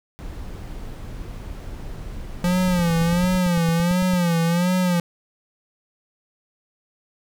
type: noise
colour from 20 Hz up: brown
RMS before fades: -33 dBFS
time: 0.19-3.39 s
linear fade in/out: 0 ms
type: tone with vibrato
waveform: square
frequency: 174.7 Hz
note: F3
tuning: 1 cent sharp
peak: -18 dBFS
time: 2.44-5 s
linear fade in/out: 2 ms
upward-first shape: sine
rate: 1.4 Hz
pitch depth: 90 cents each way
type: click train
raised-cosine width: 5 ms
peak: -18 dBFS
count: 14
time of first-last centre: 2.68-4.136 s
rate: 8.93 Hz
effects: none